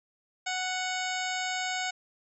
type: harmonic tone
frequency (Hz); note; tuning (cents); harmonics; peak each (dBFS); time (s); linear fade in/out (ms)
740; F#5; 0; 1 / 2 / 3 / 4 / 5 / 6 / 7 / 9 / 10; -34 / -36 / -36 / -40 / -41 / -44 / -44 / -41 / -43; 0.46-1.91; 10
effects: none